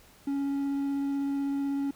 triangle tone with vibrato, 278.8 Hz, C#4, 10 cents sharp, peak -25 dBFS, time 0.27-1.91 s, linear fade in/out 5 ms, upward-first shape triangle, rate 16 Hz, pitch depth 9 cents each way, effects pink hiss -57 dBFS RMS until 1.95 s

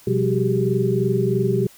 sine tone cluster, 125.7 / 177.2 / 197.4 / 379.6 / 402.7 Hz, B2 / F3 / G3 / F#4 / G4, +31 / +25 / +12 / +44 / +47 cents, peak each -22 / -27 / -25 / -22 / -23 dBFS, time 0.07-1.67 s, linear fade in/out 5 ms, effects white hiss -49 dBFS RMS until 1.77 s

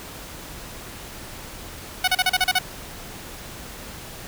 10% pulse tone bursts, 740 Hz, F#5, in tune, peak -8 dBFS, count 8, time 2.04-2.588 s, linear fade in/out 5 ms, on 37 ms, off 36 ms, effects pink hiss -38 dBFS RMS until 4.27 s

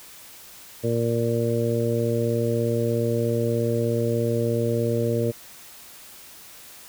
harmonic tone, 116.8 Hz, A#2, 4 cents sharp, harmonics 1 / 2 / 3 / 4 / 5, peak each -25 / -28 / -29 / -25 / -30 dBFS, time 0.83-5.32 s, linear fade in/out 20 ms, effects white hiss -45 dBFS RMS until 6.88 s

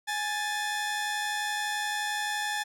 sawtooth tone pair together, 834.2 / 1760 Hz, G#5 / A6, +7 / 0 cents, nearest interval octave + minor second, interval 1293 cents, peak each -28 dBFS, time 0.07-2.64 s, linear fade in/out 20 ms, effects low-pass 12000 Hz 12 dB/octave

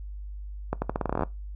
accelerating click train, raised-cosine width 1 ms, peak -12 dBFS, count 14, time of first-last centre 0.73-1.234 s, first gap 90 ms, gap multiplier 0.84, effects noise-tail reverb RT60 0.2 s tail -20 dB re dry + added 50 Hz sine -35 dBFS peak until 1.55 s

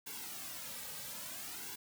white noise with flanger, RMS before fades -45 dBFS, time 0.06-1.76 s, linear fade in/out 10 ms, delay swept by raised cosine 1.6 to 2.9 ms, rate 0.59 Hz, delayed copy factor -0.85, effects none

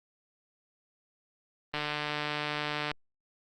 click train, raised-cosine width 0.3 ms, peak -16 dBFS, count 176, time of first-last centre 1.74-2.914 s, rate 149 Hz, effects Opus 24 kbps

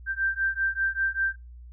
sine beating tone pair, 1568 / 1573.1 Hz, G6 / G6, 0 / +6 cents, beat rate 5.1 Hz, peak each -27 dBFS, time 0.06-1.36 s, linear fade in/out 50 ms, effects noise-tail reverb RT60 0.2 s tail -24 dB re dry + added 60 Hz sine -42 dBFS peak until 1.72 s

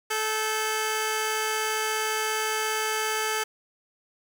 10% pulse tone pair together, 434.8 / 1550.4 Hz, A4 / G6, -21 / -20 cents, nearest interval octave + minor seventh, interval 2201 cents, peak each -18 / -23 dBFS, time 0.1-3.44 s, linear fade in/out 10 ms, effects 9-bit

